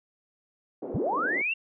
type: band-pass noise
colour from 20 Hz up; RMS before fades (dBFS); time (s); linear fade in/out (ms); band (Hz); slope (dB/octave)
white; -35; 0.82-1.42; 5; 270 to 510; 24
type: linear sweep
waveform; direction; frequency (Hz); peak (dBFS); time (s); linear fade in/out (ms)
sine; up; 56 to 2794; -25; 0.94-1.54; 10
effects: none